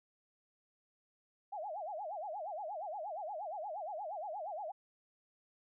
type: tone with vibrato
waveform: sine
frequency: 720 Hz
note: F#5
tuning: 47 cents flat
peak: -39 dBFS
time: 1.52-4.72 s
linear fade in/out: 10 ms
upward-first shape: sine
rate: 8.5 Hz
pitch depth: 290 cents each way
effects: none